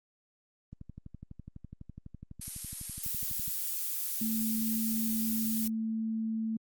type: click train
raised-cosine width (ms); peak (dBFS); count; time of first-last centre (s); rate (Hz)
5; -32; 34; 0.73-3.48; 12
type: noise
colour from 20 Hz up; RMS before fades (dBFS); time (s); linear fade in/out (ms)
violet; -34; 2.41-5.68; 5
type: tone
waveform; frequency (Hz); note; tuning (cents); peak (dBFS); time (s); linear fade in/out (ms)
sine; 222.2; A3; +17; -30; 4.21-6.57; 5
effects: Opus 32 kbps